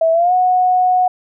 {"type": "tone with pitch glide", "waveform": "sine", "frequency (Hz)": [653, 733], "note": ["E5", "F#5"], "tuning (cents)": [-17, -16], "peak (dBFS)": -10, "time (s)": [0.01, 1.08], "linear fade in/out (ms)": 5, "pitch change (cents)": 201, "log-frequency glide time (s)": [0.12, 0.33], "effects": []}